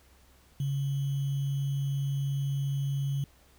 sine tone with sample-and-hold, 138.59 Hz, C#3, in tune, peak -27 dBFS, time 0.6-3.24 s, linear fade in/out 2 ms, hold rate 3150 Hz, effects added 66 Hz sine -61 dBFS peak until 3.58 s + pink hiss -62 dBFS RMS until 3.58 s

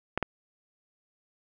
clicks, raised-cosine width 0.5 ms, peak -12 dBFS, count 2, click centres 0.176 / 0.227 s, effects none

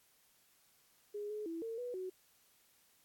sine tone with pitch steps, 414.2 / 424.1 / 330.6 / 454 / 489.9 / 371.8 Hz, G#4 / G#4 / E4 / A#4 / B4 / F#4, -5 / +36 / +5 / -46 / -14 / +8 cents, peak -39 dBFS, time 1.14-2.1 s, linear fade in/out 10 ms, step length 160 ms, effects white hiss -70 dBFS RMS until 3.04 s + AAC 64 kbps

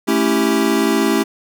square chord, A dominant seventh, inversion none, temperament equal, 220 / 277.2 / 329.6 / 392 Hz, A3 / C#4 / E4 / G4, 0 / 0 / 0 / 0 cents, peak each -20 dBFS, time 0.07-1.24 s, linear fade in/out 20 ms, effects none

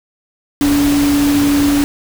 sine tone in noise, 287 Hz, D4, 40 cents flat, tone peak -10 dBFS, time 0.61-1.84 s, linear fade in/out 0 ms, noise pink, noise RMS -21 dBFS, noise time 0.61-1.84 s, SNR +8 dB, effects none

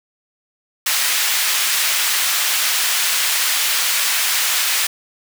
pink high-pass noise, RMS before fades -18 dBFS, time 0.86-4.87 s, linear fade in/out 5 ms, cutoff 1800 Hz, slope 12 dB/octave, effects none

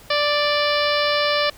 harmonic tone, 587.3 Hz, D5, in tune, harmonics 1 / 2 / 3 / 4 / 5 / 6 / 7 / 8 / 9, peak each -21 / -24 / -26 / -27 / -28 / -29 / -29 / -30 / -31 dBFS, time 0.1-1.5 s, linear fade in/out 5 ms, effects pink hiss -46 dBFS RMS until 1.57 s

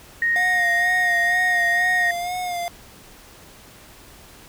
sine tone, 1864.7 Hz, A#6, in tune, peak -17 dBFS, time 0.22-2.11 s, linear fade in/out 2 ms
square tone with vibrato, 711 Hz, F5, 31 cents sharp, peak -25 dBFS, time 0.36-2.68 s, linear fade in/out 0 ms, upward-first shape sine, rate 2.1 Hz, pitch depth 43 cents each way
effects pink hiss -46 dBFS RMS until 4.48 s

